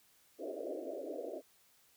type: band-pass noise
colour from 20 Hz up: white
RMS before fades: -42 dBFS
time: 0.38-1.42 s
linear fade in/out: 50 ms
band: 270 to 660 Hz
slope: 96 dB/octave
effects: white hiss -68 dBFS RMS until 1.96 s